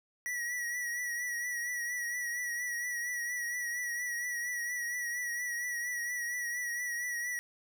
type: tone with vibrato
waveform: square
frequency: 1929 Hz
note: B6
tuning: 41 cents flat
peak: -34 dBFS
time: 0.26-7.39 s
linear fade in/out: 0 ms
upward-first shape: triangle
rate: 4.3 Hz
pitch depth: 47 cents each way
effects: none